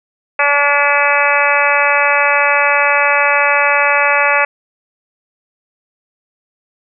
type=harmonic tone; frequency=287 Hz; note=D4; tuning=40 cents flat; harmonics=2 / 3 / 4 / 5 / 6 / 7 / 8 / 9; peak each=-18 / -18 / -18 / -18 / -18 / -18 / -18 / -18 dBFS; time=0.39-4.45 s; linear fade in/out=5 ms; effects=none